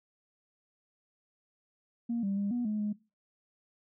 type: tone with pitch steps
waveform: sine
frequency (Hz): 234.6 / 197.3 / 201.3 / 242.5 / 212.3 / 209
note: A#3 / G3 / G3 / B3 / G#3 / G#3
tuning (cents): +11 / +11 / +46 / -31 / +38 / +11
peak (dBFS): -28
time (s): 2.09-2.93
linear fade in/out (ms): 10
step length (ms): 140
effects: noise-tail reverb RT60 0.3 s tail -21 dB re dry + tanh soft clip ceiling -25 dBFS